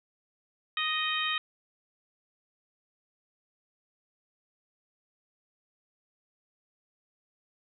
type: harmonic tone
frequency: 622.3 Hz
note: D#5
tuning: in tune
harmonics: 2 / 3 / 4 / 5 / 6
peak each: -34 / -34 / -34 / -34 / -34 dBFS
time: 0.77-1.38 s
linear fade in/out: 2 ms
effects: none